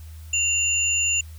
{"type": "tone pair together", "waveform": "sine", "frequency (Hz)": [2769, 7014], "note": ["F7", "A8"], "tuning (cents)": [-15, -6], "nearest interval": "octave + major third", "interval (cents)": 1609, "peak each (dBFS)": -22, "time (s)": [0.33, 1.21], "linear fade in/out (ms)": 5, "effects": ["added 79 Hz sine -37 dBFS peak until 1.38 s", "white hiss -53 dBFS RMS until 1.38 s"]}